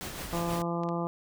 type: noise with tremolo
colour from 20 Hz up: pink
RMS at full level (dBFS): -37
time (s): 0.01-0.62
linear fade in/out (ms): 0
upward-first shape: sine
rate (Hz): 6.2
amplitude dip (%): 40
type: harmonic tone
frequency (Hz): 170.5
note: F3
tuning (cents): -41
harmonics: 1 / 2 / 3 / 4 / 5 / 6 / 7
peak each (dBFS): -32 / -35 / -37 / -38 / -39 / -40 / -40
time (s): 0.33-1.07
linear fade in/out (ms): 0
type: clicks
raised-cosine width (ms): 0.2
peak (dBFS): -30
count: 4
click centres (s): 0.508 / 0.558 / 0.835 / 0.889
effects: none